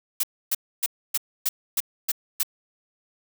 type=noise bursts; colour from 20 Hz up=blue; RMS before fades=-23 dBFS; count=8; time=0.2-2.432 s; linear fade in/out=5 ms; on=34 ms; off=280 ms; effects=none